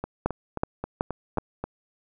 two click trains, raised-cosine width 1 ms, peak -9 / -16 dBFS, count 4 / 7, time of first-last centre 0.26-1.384 / 0.04-1.64 s, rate 2.67 / 3.75 Hz, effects none

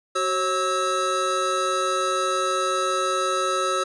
square tone cluster, 375.4 / 543 / 1301 Hz, F#4 / C#5 / E6, +25 / -36 / -23 cents, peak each -29 / -28 / -24 dBFS, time 0.15-3.84 s, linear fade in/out 10 ms, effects resampled to 22050 Hz

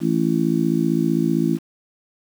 harmonic tone, 55.5 Hz, A1, 16 cents sharp, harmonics 3 / 4 / 5 / 6, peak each -22 / -22 / -22 / -22 dBFS, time 0-1.59 s, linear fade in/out 50 ms, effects 7-bit

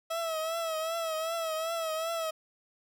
30% pulse tone with vibrato, 650 Hz, E5, 24 cents flat, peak -28 dBFS, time 0.1-2.31 s, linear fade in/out 10 ms, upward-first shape triangle, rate 2.6 Hz, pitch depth 67 cents each way, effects none

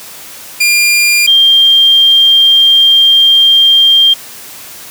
sawtooth / sine tone pair in turn, 2400 / 3190 Hz, D7 / G7, +37 / +30 cents, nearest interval perfect fourth, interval 493 cents, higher second, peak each -3 dBFS, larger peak neither, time 0.6-1.27 / 1.27-4.14 s, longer second, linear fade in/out 10 ms, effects white hiss -30 dBFS RMS until 4.9 s + high-pass 80 Hz 12 dB/octave

